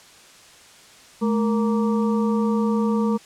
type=harmonic tone with a mistuned harmonic; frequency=233.1 Hz; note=A#3; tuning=in tune; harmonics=1 / 2 / 4 / 5; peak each=-19 / -25 / -31 / -33 dBFS; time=1.21-3.18 s; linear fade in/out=20 ms; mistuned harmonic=1; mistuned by=-140 cents; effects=white hiss -48 dBFS RMS until 3.25 s + low-pass 8000 Hz 12 dB/octave